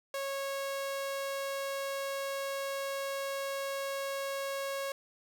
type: tone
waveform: sawtooth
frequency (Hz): 550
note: C#5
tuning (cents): -14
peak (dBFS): -30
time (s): 0.14-4.92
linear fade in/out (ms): 2
effects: none